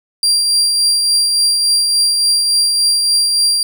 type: tone with tremolo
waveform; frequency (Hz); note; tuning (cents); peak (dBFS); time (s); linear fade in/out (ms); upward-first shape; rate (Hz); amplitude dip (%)
35% pulse; 4748; D8; +18; -8; 0.23-3.63; 2; triangle; 3.5; 35
effects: none